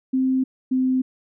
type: tone pair in turn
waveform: sine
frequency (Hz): 261 / 258.4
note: C4 / C4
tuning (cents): -4 / -21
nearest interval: unison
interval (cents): 17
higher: first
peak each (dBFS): -17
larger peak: neither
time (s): 0.13-0.44 / 0.71-1.02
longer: neither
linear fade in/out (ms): 10
effects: none